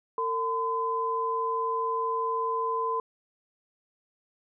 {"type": "tone pair together", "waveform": "sine", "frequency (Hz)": [453.1, 1017.2], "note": ["A#4", "C6"], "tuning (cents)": [-49, -49], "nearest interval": "octave + major second", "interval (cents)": 1400, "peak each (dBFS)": [-31, -27], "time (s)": [0.18, 3], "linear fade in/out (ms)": 2, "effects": []}